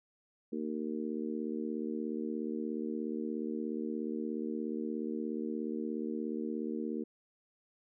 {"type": "harmonic tone", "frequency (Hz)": 76.9, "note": "D#2", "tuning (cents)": -20, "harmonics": [3, 4, 5, 6], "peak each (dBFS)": [-37, -39, -41, -43], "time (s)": [0.52, 7.04], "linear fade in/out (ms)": 10, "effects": []}